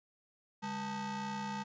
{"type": "ring-modulated tone", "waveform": "40% pulse", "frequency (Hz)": 345.2, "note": "F4", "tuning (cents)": -20, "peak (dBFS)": -33, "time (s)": [0.62, 1.64], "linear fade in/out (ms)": 20, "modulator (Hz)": 549, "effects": ["resampled to 16000 Hz"]}